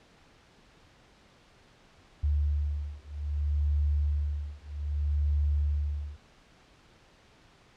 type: beating tone pair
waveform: sine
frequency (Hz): 73 / 73.63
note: D2 / D2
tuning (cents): -10 / +5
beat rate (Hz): 0.63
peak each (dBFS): -29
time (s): 2.23-6.17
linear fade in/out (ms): 10
effects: pink hiss -59 dBFS RMS until 7.76 s + low-pass 5000 Hz 12 dB/octave